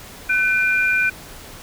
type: tone pair together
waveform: sine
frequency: 1509.2 / 2400 Hz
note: F#6 / D7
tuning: +34 / +37 cents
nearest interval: minor sixth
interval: 803 cents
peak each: -18 dBFS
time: 0.29-1.1 s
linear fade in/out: 10 ms
effects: pink hiss -39 dBFS RMS until 1.62 s